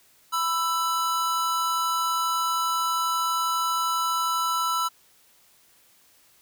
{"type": "tone pair together", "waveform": "square", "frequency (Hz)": [992.6, 1325], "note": ["B5", "E6"], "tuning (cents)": [8, 9], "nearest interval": "perfect fourth", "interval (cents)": 501, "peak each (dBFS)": [-29, -25], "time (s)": [0.32, 4.89], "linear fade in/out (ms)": 20, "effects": ["white hiss -59 dBFS RMS until 6.41 s"]}